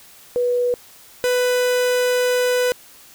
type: tone pair in turn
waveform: sine / 45% pulse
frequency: 489.5 / 496.9 Hz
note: B4 / B4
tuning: -15 / +11 cents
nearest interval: unison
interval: 26 cents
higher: second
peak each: -16 dBFS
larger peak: neither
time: 0.36-0.74 / 1.24-2.72 s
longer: second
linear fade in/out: 0 ms
effects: white hiss -46 dBFS RMS until 3.14 s